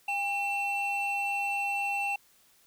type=tone pair together; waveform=triangle; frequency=802 / 2698 Hz; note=G5 / E7; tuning=+39 / +40 cents; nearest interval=octave + major sixth; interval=2101 cents; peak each=-29 / -28 dBFS; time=0.08-2.16 s; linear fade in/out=5 ms; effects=tanh soft clip ceiling -20 dBFS + white hiss -63 dBFS RMS until 2.66 s